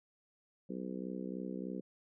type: harmonic tone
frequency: 63.3 Hz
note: B1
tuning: 43 cents sharp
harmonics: 3 / 4 / 5 / 6 / 7 / 8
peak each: -42 / -44 / -46 / -48 / -49 / -50 dBFS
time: 0.69-1.81 s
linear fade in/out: 10 ms
effects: none